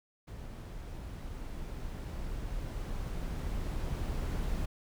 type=noise with level ramp; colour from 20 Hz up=brown; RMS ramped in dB=-43 to -33 dBFS; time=0.27-4.66 s; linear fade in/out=10 ms; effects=none